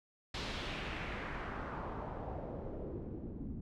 pink noise with low-pass filter sweep, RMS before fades -42 dBFS, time 0.34-3.61 s, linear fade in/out 5 ms, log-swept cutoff 4400 to 220 Hz, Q 1.7, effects none

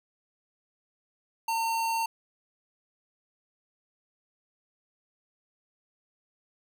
square tone, 909 Hz, A#5, 44 cents flat, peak -27 dBFS, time 1.48-2.06 s, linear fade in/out 5 ms, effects none

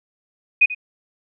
sine tone with echo, 2489 Hz, D#7, in tune, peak -9 dBFS, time 0.61-0.66 s, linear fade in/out 10 ms, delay 88 ms, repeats 1, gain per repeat -15 dB, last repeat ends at 0.748 s, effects none

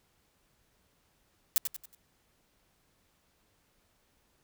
blue noise with echo, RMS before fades -24 dBFS, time 1.56-1.58 s, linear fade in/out 0 ms, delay 92 ms, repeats 4, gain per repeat -8 dB, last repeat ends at 1.948 s, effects pink hiss -71 dBFS RMS until 4.43 s

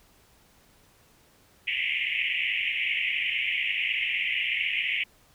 pink band-pass noise, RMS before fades -28 dBFS, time 1.67-5.04 s, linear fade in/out 10 ms, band 2000 to 3000 Hz, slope 96 dB/octave, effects pink hiss -60 dBFS RMS until 5.34 s

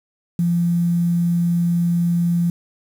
sine tone with quantisation, 172 Hz, F3, 26 cents flat, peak -15 dBFS, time 0.39-2.5 s, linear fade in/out 2 ms, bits 7, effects none

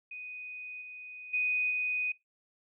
sine tone with level steps, 2491 Hz, D#7, 1 cent sharp, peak -40 / -43 / -27 / -29 dBFS, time 0.11-2.12 s, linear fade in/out 5 ms, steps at 0.81 / 1.33 / 1.7 s, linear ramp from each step 10 ms, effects noise-tail reverb RT60 0.2 s tail -21 dB re dry

